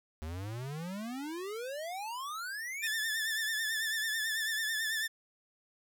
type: exponential sweep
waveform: square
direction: up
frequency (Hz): 75 to 2539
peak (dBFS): -38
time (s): 0.22-2.87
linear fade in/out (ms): 0
type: tone with vibrato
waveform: sawtooth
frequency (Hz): 1764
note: A6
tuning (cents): +4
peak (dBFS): -28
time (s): 2.82-5.08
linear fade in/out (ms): 20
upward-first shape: triangle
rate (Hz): 9.1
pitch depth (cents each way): 70
effects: none